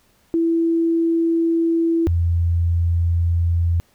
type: tone pair in turn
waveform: sine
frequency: 331.7 / 85.06 Hz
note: E4 / F2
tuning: +11 / -45 cents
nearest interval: 2 octaves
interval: 2356 cents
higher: first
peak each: -15 dBFS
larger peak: neither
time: 0.34-2.07 / 2.07-3.8 s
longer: neither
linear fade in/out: 0 ms
effects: pink hiss -59 dBFS RMS until 3.94 s